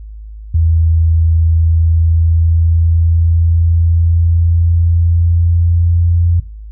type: tone with pitch glide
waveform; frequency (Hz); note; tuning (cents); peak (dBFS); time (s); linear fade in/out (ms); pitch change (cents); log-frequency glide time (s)
sine; 81.8 to 85.77; E2 to F2; -13 to -31; -8; 0.54-6.4; 5; +82; 1.37-6.29
effects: noise-tail reverb RT60 0.3 s tail -17 dB re dry + added 53 Hz sine -27 dBFS peak until 6.71 s